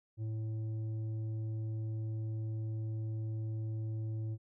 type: tone with tanh clipping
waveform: sine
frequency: 110 Hz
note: A2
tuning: in tune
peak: -36 dBFS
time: 0.17-4.38 s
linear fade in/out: 50 ms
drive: 7 dB
effects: none